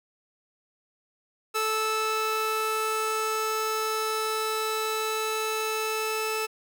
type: tone pair together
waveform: sawtooth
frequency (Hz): 437.3 / 1312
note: A4 / E6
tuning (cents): -11 / -9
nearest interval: octave + perfect fifth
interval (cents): 1902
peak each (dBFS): -25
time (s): 1.54-6.47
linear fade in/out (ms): 20
effects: none